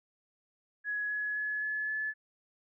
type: tone with pitch steps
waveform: sine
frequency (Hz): 1679 / 1690.7 / 1702.4 / 1714.3 / 1726.2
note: G#6 / G#6 / G#6 / A6 / A6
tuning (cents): +18 / +30 / +42 / -46 / -34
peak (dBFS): -31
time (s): 0.84-2.14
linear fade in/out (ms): 50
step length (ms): 260
effects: none